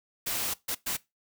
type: noise bursts at uneven times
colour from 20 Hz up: white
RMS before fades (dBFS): -31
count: 3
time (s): 0.26-0.54 / 0.68-0.75 / 0.86-0.97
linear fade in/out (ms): 10
effects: noise-tail reverb RT60 0.2 s tail -20 dB re dry